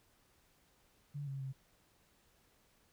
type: tone with pitch steps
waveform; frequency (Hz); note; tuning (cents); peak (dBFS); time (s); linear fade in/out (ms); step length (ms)
sine; 144 / 136.7 / 133.7; D3 / C#3 / C3; -34 / -24 / +38; -39; 1.14-1.53; 20; 130
effects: pink hiss -71 dBFS RMS until 2.92 s